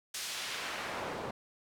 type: noise with band-pass filter sweep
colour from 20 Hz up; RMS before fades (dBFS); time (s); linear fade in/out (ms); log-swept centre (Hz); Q
pink; -39; 0.14-1.31; 5; 6600 to 470; 0.72
effects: none